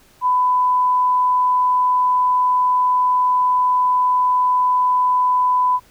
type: tone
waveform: sine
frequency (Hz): 1000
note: B5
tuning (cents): +21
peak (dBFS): -13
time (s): 0.21-5.8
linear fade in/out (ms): 50
effects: pink hiss -52 dBFS RMS until 5.9 s